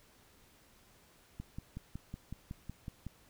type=click train; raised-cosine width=5 ms; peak=-29 dBFS; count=10; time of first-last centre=1.4-3.067 s; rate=5.4 Hz; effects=pink hiss -64 dBFS RMS until 3.29 s